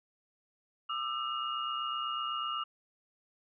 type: tone cluster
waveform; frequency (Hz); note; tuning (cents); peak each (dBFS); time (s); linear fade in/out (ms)
sine; 1200 / 1328 / 2853; D6 / E6 / F7; +37 / +12 / +36; -36 / -37 / -38; 0.89-2.64; 10
effects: none